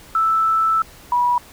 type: tone pair in turn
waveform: sine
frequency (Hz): 1318.5 / 973.3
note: E6 / B5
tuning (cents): 0 / -26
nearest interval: perfect fourth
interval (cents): 526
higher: first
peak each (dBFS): -14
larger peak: neither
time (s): 0.15-0.82 / 1.12-1.38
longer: first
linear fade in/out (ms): 2
effects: pink hiss -44 dBFS RMS until 1.52 s